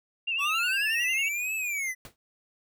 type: tone with vibrato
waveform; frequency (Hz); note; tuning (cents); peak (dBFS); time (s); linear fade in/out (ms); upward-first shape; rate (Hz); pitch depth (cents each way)
sine; 2700; E7; +41; -26; 0.27-1.29; 10; sine; 11; 71
type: linear two-way sweep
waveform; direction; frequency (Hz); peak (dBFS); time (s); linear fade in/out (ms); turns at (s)
square; up then down; 1088 to 2637 to 1967; -29; 0.38-1.95; 50; 1.55
type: noise with exponential decay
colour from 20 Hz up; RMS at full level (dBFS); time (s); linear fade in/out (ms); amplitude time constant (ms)
pink; -40; 2.05-2.16; 1; 23
effects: none